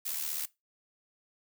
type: noise with amplitude modulation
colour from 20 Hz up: blue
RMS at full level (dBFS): -32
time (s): 0.05-0.46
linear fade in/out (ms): 10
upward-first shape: sine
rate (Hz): 75.8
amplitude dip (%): 65
effects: noise-tail reverb RT60 0.2 s tail -20 dB re dry